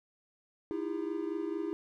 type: tone cluster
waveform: triangle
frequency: 314.6 / 339.2 / 403 Hz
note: D#4 / E4 / G4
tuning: +19 / +50 / +48 cents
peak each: -35 / -35 / -36 dBFS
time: 0.71-1.73 s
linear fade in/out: 0 ms
effects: none